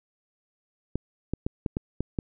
clicks, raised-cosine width 3 ms, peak -14 dBFS, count 7, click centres 0.956 / 1.336 / 1.465 / 1.662 / 1.769 / 2.006 / 2.188 s, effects none

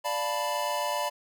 square chord, B half-diminished seventh, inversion first, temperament equal, 587.3 / 698.5 / 880 / 987.8 Hz, D5 / F5 / A5 / B5, 0 / 0 / 0 / 0 cents, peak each -33 / -37 / -35 / -32 dBFS, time 0.04-1.1 s, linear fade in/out 20 ms, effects none

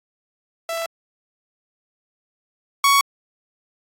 sawtooth tone pair in turn, 664 / 1116.7 Hz, E5 / C#6, +12 / +12 cents, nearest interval major sixth, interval 900 cents, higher second, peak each -20 / -9 dBFS, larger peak second, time 0.69-0.86 / 2.84-3.01 s, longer neither, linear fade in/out 2 ms, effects AAC 48 kbps

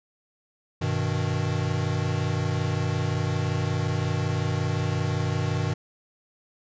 square chord, G augmented, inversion none, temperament equal, 98 / 123.47 / 155.56 Hz, G2 / B2 / D#3, 0 / 0 / 0 cents, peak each -29 dBFS, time 0.81-5.74 s, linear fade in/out 10 ms, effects resampled to 16000 Hz

